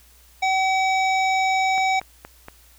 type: harmonic tone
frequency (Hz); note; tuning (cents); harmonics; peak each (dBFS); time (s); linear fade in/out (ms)
761; F#5; +48; 1 / 3 / 5 / 7 / 9; -19 / -23 / -32 / -38 / -37; 0.42-2; 10
type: click train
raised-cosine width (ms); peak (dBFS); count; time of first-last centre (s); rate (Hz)
0.5; -21; 4; 1.78-2.484; 4.26
effects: added 60 Hz sine -53 dBFS peak until 2.78 s + white hiss -54 dBFS RMS until 2.78 s